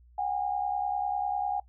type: tone pair together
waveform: sine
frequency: 740 / 810 Hz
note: F#5 / G#5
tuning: 0 / -43 cents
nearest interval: major second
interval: 157 cents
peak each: -31 / -29 dBFS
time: 0.18-1.6 s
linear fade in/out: 5 ms
effects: noise-tail reverb RT60 0.1 s tail -20 dB re dry + added 60 Hz sine -54 dBFS peak until 1.68 s